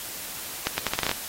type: accelerating click train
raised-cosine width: 0.2 ms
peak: -6 dBFS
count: 9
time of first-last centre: 0.67-1.114 s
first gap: 110 ms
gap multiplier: 0.79
effects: white hiss -36 dBFS RMS until 1.28 s + AAC 48 kbps